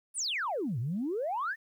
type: exponential two-way sweep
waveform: sine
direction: down then up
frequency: 10548 to 108.5 to 1880 Hz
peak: -29 dBFS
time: 0.14-1.56 s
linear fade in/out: 50 ms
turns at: 0.79 s
effects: tanh soft clip ceiling -25 dBFS + 11-bit